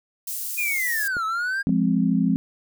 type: high-pass noise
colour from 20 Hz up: white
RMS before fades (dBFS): -30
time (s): 0.27-1.08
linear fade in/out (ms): 5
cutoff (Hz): 7900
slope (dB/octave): 12
type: linear two-way sweep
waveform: triangle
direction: down then up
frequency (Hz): 2489 to 1285 to 1627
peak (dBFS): -21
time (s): 0.57-1.63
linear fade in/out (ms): 20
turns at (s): 1.25
type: clicks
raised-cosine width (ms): 2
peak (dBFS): -22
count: 2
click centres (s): 1.168 / 1.693
type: chord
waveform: sine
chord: F minor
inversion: none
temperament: equal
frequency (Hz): 174.61 / 207.7 / 261.6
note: F3 / Ab3 / C4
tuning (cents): 0 / 0 / 0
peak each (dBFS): -22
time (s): 1.67-2.36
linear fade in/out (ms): 0
effects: none